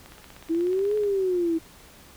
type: click train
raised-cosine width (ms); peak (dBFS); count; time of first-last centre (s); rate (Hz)
0.3; -29; 17; 0.06-1.036; 16.4
type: exponential two-way sweep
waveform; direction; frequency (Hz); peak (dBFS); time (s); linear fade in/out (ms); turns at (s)
sine; up then down; 321.6 to 427.1 to 321.6; -21; 0.49-1.59; 20; 0.96
effects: pink hiss -50 dBFS RMS until 2.16 s